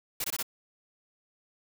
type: noise bursts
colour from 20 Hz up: white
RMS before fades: -32 dBFS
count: 4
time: 0.2-0.428 s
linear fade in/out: 5 ms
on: 42 ms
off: 20 ms
effects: none